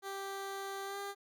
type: tone with pitch glide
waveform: 15% pulse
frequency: 392 to 399.8 Hz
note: G4 to G4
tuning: 0 to +34 cents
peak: -33 dBFS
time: 0.02-1.15 s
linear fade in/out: 50 ms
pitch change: +34 cents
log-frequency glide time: 0.85-0.98 s
effects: none